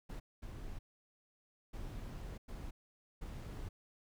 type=noise bursts at uneven times; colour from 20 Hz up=brown; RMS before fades=-45 dBFS; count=5; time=0.09-0.2 / 0.42-0.79 / 1.73-2.38 / 2.48-2.71 / 3.21-3.69 s; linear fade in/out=10 ms; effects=none